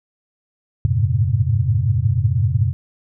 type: tone cluster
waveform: sine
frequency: 87.9 / 102.1 / 107.8 / 118.4 / 134.2 Hz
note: F2 / G#2 / A2 / A#2 / C3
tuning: +12 / -29 / -35 / +27 / +44 cents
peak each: -21 dBFS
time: 0.85-2.73 s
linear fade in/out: 0 ms
effects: none